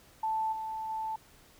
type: tone with level steps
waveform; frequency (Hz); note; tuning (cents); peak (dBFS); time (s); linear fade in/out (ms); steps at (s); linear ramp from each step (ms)
sine; 880; A5; 0; -28 / -34 / -32; 0.23-1.16; 5; 0.52 / 0.89; 10
effects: pink hiss -59 dBFS RMS until 1.59 s